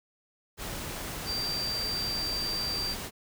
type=tone in noise; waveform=sine; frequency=4699 Hz; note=D8; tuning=in tune; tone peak=-30 dBFS; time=1.25-2.96 s; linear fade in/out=50 ms; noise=pink; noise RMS=-37 dBFS; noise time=0.57-3.11 s; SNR=+4 dB; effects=none